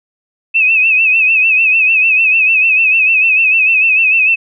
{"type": "tone with vibrato", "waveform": "sine", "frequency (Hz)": 2596, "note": "E7", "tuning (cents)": -27, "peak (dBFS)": -7, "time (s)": [0.54, 4.36], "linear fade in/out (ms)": 20, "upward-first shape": "sine", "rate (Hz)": 6.7, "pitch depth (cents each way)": 72, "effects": []}